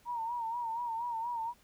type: tone with vibrato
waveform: sine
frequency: 932.3 Hz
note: A#5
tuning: in tune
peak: -33 dBFS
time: 0.05-1.54 s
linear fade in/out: 50 ms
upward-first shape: sine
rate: 4.2 Hz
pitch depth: 73 cents each way
effects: pink hiss -65 dBFS RMS until 1.63 s